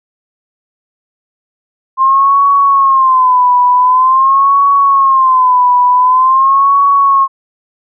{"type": "tone with vibrato", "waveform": "sine", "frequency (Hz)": 1051, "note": "C6", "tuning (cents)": 7, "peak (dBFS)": -5, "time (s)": [1.97, 7.28], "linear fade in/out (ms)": 50, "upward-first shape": "sine", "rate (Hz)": 0.46, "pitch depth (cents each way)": 110, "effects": []}